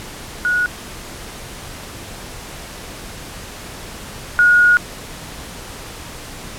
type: tone pair in turn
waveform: sine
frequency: 1457 / 1444.4 Hz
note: F#6 / F#6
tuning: -27 / -42 cents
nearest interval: unison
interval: 15 cents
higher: first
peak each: -14 / -8 dBFS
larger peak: second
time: 0.45-0.66 / 4.39-4.77 s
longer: second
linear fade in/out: 0 ms
effects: pink hiss -33 dBFS RMS until 6.58 s + low-pass 12000 Hz 12 dB/octave